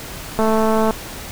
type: click train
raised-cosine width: 1 ms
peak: -5 dBFS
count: 115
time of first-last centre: 0.39-0.908 s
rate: 220 Hz
effects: pink hiss -32 dBFS RMS until 1.31 s